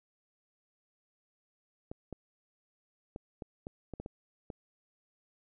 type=clicks; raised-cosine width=2 ms; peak=-27 dBFS; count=9; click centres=1.915 / 2.127 / 3.161 / 3.422 / 3.669 / 3.937 / 4 / 4.061 / 4.502 s; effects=none